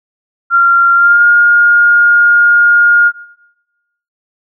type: tone with pitch glide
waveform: sine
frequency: 1382 to 1420.9 Hz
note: F6 to F6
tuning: -19 to +29 cents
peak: -4 dBFS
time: 0.5-3.12 s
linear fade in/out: 50 ms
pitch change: +48 cents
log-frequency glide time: 0.95-1.24 s
effects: noise-tail reverb RT60 1.0 s tail -20 dB re dry